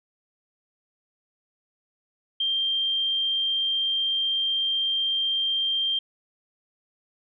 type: tone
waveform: sine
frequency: 3174 Hz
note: G7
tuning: 21 cents sharp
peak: -22 dBFS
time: 2.4-5.99 s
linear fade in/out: 5 ms
effects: none